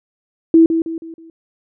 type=tone with echo; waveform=sine; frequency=327.5 Hz; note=E4; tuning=11 cents flat; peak=-5 dBFS; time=0.54-0.66 s; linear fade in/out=2 ms; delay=160 ms; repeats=4; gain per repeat=-8 dB; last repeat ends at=1.3 s; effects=none